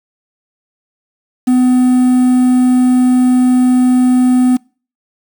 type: tone with quantisation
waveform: triangle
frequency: 251.9 Hz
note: B3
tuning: 34 cents sharp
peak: -5 dBFS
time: 1.47-4.57 s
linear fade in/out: 10 ms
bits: 5
effects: noise-tail reverb RT60 0.4 s tail -26 dB re dry